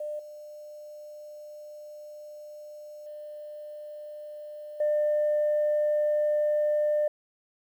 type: tone with level steps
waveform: sine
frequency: 599 Hz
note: D5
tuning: 34 cents sharp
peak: -31 / -41 / -38 / -21 dBFS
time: 0-7.08 s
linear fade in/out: 5 ms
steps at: 0.19 / 3.06 / 4.8 s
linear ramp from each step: 5 ms
effects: tanh soft clip ceiling -19 dBFS + 10-bit